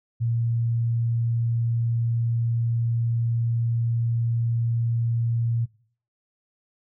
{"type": "tone", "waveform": "sine", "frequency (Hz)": 116.54, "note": "A#2", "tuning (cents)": 0, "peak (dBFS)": -21, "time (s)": [0.2, 5.66], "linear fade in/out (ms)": 20, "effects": ["noise-tail reverb RT60 0.5 s tail -21 dB re dry"]}